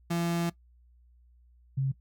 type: tone pair in turn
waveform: 35% pulse / sine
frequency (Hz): 170 / 134.71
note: F3 / C#3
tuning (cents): -46 / -49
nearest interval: major third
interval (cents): 403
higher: first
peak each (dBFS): -25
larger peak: neither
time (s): 0.1-0.5 / 1.77-1.92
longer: first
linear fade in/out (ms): 10
effects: noise-tail reverb RT60 0.1 s tail -19 dB re dry + added 60 Hz sine -57 dBFS peak until 2 s